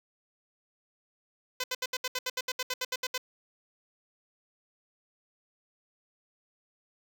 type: tone bursts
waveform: 5% pulse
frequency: 508 Hz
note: B4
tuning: 49 cents sharp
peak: -18 dBFS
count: 15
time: 1.6-3.179 s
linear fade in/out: 5 ms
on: 39 ms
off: 71 ms
effects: none